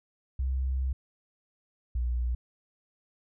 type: tone pair in turn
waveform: sine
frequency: 65.41 / 60.44 Hz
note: C2 / B1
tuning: 0 / -37 cents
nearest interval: minor second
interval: 137 cents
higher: first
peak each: -26 / -26 dBFS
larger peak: neither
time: 0.39-0.93 / 1.95-2.35 s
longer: first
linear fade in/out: 5 ms
effects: none